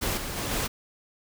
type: noise with level steps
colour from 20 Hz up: pink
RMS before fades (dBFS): -28 / -34 / -31 / -28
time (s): 0.01-0.68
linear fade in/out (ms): 20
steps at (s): 0.17 / 0.36 / 0.51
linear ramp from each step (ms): 5
effects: none